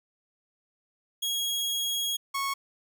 sawtooth tone pair in turn, 3303 / 1102.2 Hz, G#7 / C#6, -10 / -10 cents, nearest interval octave + perfect fifth, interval 1900 cents, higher first, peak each -24 dBFS, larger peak neither, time 1.22-2.17 / 2.34-2.54 s, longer first, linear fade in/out 10 ms, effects none

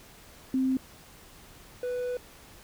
sine / triangle tone pair in turn, 261.6 / 494.4 Hz, C4 / B4, 0 / +2 cents, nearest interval major seventh, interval 1102 cents, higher second, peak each -23 / -27 dBFS, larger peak first, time 0.54-0.77 / 1.83-2.17 s, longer second, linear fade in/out 2 ms, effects pink hiss -52 dBFS RMS until 2.63 s

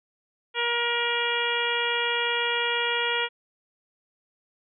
harmonic tone, 474.2 Hz, A#4, 30 cents sharp, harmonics 1 / 2 / 3 / 4 / 5 / 6 / 7, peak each -31 / -31 / -31 / -31 / -31 / -31 / -31 dBFS, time 0.54-3.29 s, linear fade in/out 50 ms, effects none

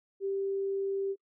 sine tone, 392 Hz, G4, in tune, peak -29 dBFS, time 0.2-1.16 s, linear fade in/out 50 ms, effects noise-tail reverb RT60 0.1 s tail -26 dB re dry

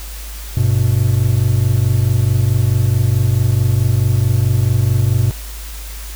triangle tone pair together, 98.86 / 123.47 Hz, G2 / B2, +15 / 0 cents, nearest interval major third, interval 385 cents, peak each -12 dBFS, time 0.57-5.31 s, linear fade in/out 0 ms, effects added 52 Hz sine -27 dBFS peak until 6.15 s + white hiss -34 dBFS RMS until 6.15 s

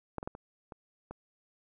clicks, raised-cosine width 1 ms, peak -20 / -25 / -22 / -30 / -30 / -28 dBFS, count 6, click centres 0.183 / 0.229 / 0.275 / 0.351 / 0.722 / 1.11 s, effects none

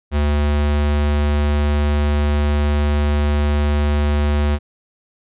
square tone, 73.42 Hz, D2, in tune, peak -15 dBFS, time 0.11-4.59 s, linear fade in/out 50 ms, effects resampled to 8000 Hz

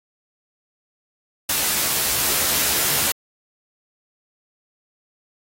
white noise with comb filter, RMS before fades -20 dBFS, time 1.49-3.12 s, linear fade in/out 5 ms, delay 14 ms, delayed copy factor +0.7, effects AAC 48 kbps

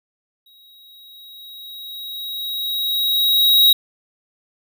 square tone with exponential growth, 3819 Hz, A#7, 41 cents sharp, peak -9 dBFS, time 0.46-3.73 s, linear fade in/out 5 ms, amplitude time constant 710 ms, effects none

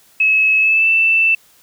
sine tone with pitch glide, 2580 to 2659 Hz, E7 to E7, -38 to +14 cents, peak -10 dBFS, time 0.2-1.35 s, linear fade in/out 5 ms, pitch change +52 cents, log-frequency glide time 0.59-0.89 s, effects white hiss -51 dBFS RMS until 1.62 s

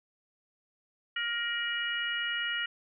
harmonic tone with a mistuned harmonic, 470.2 Hz, A#4, 15 cents sharp, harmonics 3 / 4 / 5 / 6, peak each -35 / -34 / -42 / -34 dBFS, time 1.16-2.66 s, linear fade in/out 5 ms, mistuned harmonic 6, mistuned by +50 cents, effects none

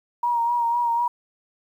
sine tone with vibrato, 946 Hz, A#5, 25 cents sharp, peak -19 dBFS, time 0.23-1.08 s, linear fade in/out 5 ms, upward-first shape sine, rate 4 Hz, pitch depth 33 cents each way, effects 9-bit

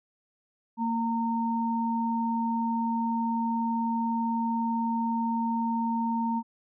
sine tone pair together, 230.1 / 918 Hz, A#3 / A#5, -22 / -27 cents, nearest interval 2 octaves, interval 2395 cents, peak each -27 / -29 dBFS, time 0.77-6.43 s, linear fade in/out 50 ms, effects none

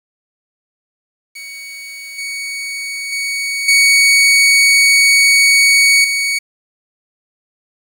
sawtooth tone with level steps, 2237 Hz, C#7, 15 cents sharp, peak -25 / -18 / -14 / -4 / -11 dBFS, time 1.35-6.39 s, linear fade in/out 10 ms, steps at 2.18 / 3.12 / 3.68 / 6.04 s, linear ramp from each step 5 ms, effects low-pass 12000 Hz 12 dB/octave + 7-bit

